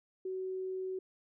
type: tone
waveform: sine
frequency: 375.2 Hz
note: F#4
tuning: 24 cents sharp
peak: -35 dBFS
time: 0.25-0.99 s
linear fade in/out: 5 ms
effects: none